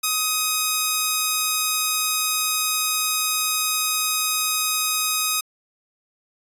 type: tone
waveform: 5% pulse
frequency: 1257 Hz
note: D#6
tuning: 17 cents sharp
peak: -8 dBFS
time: 0.03-5.41 s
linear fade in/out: 10 ms
effects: resampled to 32000 Hz

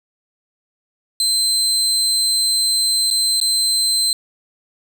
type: tone with dropouts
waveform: 30% pulse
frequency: 4100 Hz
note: C8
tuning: 36 cents flat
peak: -12 dBFS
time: 1.2-4.13 s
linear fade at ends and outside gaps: 1 ms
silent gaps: 3.103-3.11 / 3.401-3.413 s
effects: none

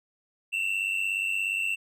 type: tone pair together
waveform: triangle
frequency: 2666 / 2763 Hz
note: E7 / F7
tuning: +19 / -19 cents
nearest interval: minor second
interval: 62 cents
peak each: -26 / -29 dBFS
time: 0.52-1.76 s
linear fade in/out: 20 ms
effects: none

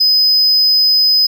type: tone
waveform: triangle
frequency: 5030 Hz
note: D#8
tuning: 18 cents sharp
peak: -7 dBFS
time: 0-1.27 s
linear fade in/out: 10 ms
effects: none

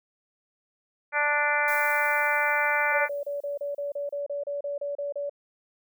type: harmonic tone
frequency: 293.7 Hz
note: D4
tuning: in tune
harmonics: 2 / 3 / 4 / 5 / 6 / 7 / 8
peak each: -31 / -29 / -33 / -27 / -30 / -29 / -31 dBFS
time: 1.12-3.09 s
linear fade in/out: 50 ms
type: noise with exponential decay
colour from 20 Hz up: violet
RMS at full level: -37 dBFS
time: 1.68-4.21 s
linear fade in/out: 1 ms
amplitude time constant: 550 ms
type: tone bursts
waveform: sine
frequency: 572 Hz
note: D5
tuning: 46 cents flat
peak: -28 dBFS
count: 14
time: 2.92-5.296 s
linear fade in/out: 5 ms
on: 140 ms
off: 32 ms
effects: none

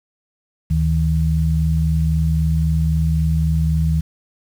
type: tone pair together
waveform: sine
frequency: 75 / 158.8 Hz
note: D2 / D#3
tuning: +37 / +36 cents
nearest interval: octave + minor second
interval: 1299 cents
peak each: -17 dBFS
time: 0.7-4.01 s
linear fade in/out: 10 ms
effects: 7-bit

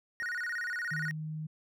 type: tone with vibrato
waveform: triangle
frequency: 1653 Hz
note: G#6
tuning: 9 cents flat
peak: -31 dBFS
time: 0.2-1.11 s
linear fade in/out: 0 ms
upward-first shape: square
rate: 17 Hz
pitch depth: 210 cents each way
type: click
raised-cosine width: 1 ms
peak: -38 dBFS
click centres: 0.223 s
type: tone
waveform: sine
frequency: 155.56 Hz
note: D#3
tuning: in tune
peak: -35 dBFS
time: 0.91-1.47 s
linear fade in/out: 10 ms
effects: none

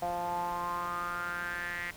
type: tone with band-pass filter sweep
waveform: sawtooth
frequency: 174.61 Hz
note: F3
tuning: in tune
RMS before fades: -35 dBFS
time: 0.02-1.91 s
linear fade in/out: 5 ms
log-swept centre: 720 to 2000 Hz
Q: 6.6
effects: pink hiss -50 dBFS RMS until 1.96 s

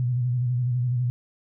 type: tone with vibrato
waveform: sine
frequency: 123.47 Hz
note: B2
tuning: in tune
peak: -21 dBFS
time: 0-1.1 s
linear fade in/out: 0 ms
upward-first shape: square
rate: 12 Hz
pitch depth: 43 cents each way
effects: none

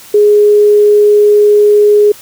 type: tone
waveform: sine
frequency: 416.2 Hz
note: G#4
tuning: 4 cents sharp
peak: -3 dBFS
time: 0.14-2.12 s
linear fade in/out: 5 ms
effects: white hiss -35 dBFS RMS until 2.21 s

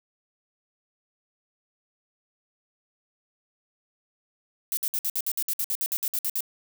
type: noise bursts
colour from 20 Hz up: violet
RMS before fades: -27 dBFS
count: 16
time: 4.72-6.406 s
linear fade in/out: 0 ms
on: 51 ms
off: 58 ms
effects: none

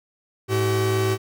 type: tone pair together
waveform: 45% pulse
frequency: 106.9 / 382 Hz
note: A2 / G4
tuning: -49 / -45 cents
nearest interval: octave + minor seventh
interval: 2204 cents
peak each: -22 dBFS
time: 0.48-1.18 s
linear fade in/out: 50 ms
effects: none

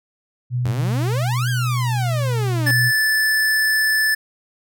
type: tone with pitch glide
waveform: sine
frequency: 123.6 to 122.53 Hz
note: B2 to B2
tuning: +2 to -13 cents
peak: -18 dBFS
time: 0.5-2.92 s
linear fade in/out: 50 ms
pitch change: -15 cents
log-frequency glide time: 0.82-2.25 s
type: exponential two-way sweep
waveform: sawtooth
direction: up then down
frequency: 86.3 to 1661.2 to 273.7 Hz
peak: -21 dBFS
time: 0.65-2.71 s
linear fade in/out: 0 ms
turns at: 1.49 s
type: tone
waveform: square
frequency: 1748 Hz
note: A6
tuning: 12 cents flat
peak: -16 dBFS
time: 2.66-4.15 s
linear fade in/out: 10 ms
effects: none

